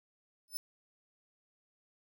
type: tone with exponential growth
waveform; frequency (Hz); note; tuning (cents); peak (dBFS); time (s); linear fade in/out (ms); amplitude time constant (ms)
10% pulse; 5274; E8; 0; -25; 0.48-0.57; 0; 19
effects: none